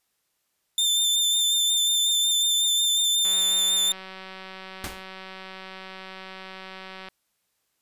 sawtooth tone with vibrato, 3570 Hz, A7, 24 cents sharp, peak -17 dBFS, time 0.78-3.92 s, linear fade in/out 2 ms, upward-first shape sine, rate 5.5 Hz, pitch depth 20 cents each way
click train, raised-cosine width 0.3 ms, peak -24 dBFS, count 726, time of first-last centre 3.25-7.086 s, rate 189 Hz
pink noise with exponential decay, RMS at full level -29 dBFS, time 4.84-5.07 s, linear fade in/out 2 ms, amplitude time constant 50 ms
effects white hiss -74 dBFS RMS until 7.81 s + resampled to 32000 Hz

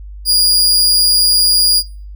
sawtooth tone, 4857 Hz, D#8, 43 cents flat, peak -6 dBFS, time 0.25-1.83 s, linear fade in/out 50 ms, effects noise-tail reverb RT60 0.4 s tail -22 dB re dry + added 50 Hz sine -28 dBFS peak until 2.15 s

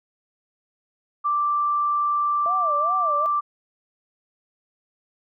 sine tone, 1174.7 Hz, D6, in tune, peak -19 dBFS, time 1.24-3.41 s, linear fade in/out 20 ms
sine tone with vibrato, 659.3 Hz, E5, in tune, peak -27 dBFS, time 2.46-3.26 s, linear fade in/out 0 ms, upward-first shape sine, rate 2.5 Hz, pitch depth 230 cents each way
effects none

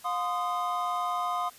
triangle tone cluster, 713 / 1033 / 1239 Hz, F5 / C6 / D#6, +36 / -22 / -8 cents, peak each -30 dBFS, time 0.04-1.5 s, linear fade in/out 20 ms, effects white hiss -52 dBFS RMS until 1.58 s + resampled to 32000 Hz

